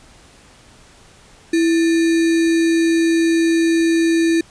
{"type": "tone with sample-and-hold", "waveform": "sine", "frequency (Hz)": 330, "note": "E4", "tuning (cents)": 2, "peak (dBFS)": -12, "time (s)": [1.53, 4.41], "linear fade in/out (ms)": 5, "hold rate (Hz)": 2100, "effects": ["pink hiss -47 dBFS RMS until 4.5 s", "resampled to 22050 Hz"]}